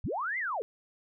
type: linear two-way sweep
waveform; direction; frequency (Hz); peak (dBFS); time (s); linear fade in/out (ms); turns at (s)
sine; up then down; 41 to 2120 to 387.9; -30; 0.04-0.62; 0; 0.38
effects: none